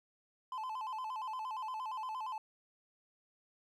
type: tone with vibrato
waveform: triangle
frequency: 945 Hz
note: A#5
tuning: 23 cents sharp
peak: -36 dBFS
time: 0.52-2.38 s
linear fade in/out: 2 ms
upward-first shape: square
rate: 8.6 Hz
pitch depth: 140 cents each way
effects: none